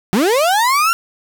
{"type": "linear sweep", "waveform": "35% pulse", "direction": "up", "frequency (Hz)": [168.6, 1396.9], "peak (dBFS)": -10, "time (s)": [0.13, 0.93], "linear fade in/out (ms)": 0, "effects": []}